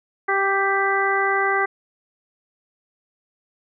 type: harmonic tone with a mistuned harmonic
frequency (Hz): 392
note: G4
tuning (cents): 0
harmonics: 1 / 2 / 3 / 4 / 5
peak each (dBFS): -24 / -24 / -24 / -24 / -24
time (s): 0.28-1.66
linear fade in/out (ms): 10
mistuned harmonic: 5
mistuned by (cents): +18
effects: none